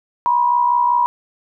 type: tone pair together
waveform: sine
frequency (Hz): 966 / 1031.2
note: B5 / C6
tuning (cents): -39 / -26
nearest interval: minor second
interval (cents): 113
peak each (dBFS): -13 / -21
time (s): 0.26-1.06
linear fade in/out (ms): 0
effects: none